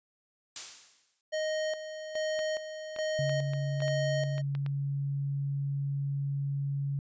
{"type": "noise with exponential decay", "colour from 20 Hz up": "blue", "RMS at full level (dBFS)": -32, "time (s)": [0.56, 1.21], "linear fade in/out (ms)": 1, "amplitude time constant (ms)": 140}
{"type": "tone with tremolo", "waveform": "square", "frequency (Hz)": 622.3, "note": "D#5", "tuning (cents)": 0, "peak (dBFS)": -30, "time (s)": [1.32, 4.42], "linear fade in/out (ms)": 20, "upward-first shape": "square", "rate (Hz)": 1.2, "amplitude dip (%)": 65}
{"type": "clicks", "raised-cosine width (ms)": 0.3, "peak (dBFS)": -27, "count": 9, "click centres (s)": [2.391, 2.963, 3.295, 3.535, 3.804, 3.881, 4.381, 4.551, 4.663]}
{"type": "tone", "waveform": "sine", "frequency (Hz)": 140, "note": "C#3", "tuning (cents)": 18, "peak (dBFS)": -29, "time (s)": [3.19, 6.99], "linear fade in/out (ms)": 0}
{"effects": ["resampled to 16000 Hz"]}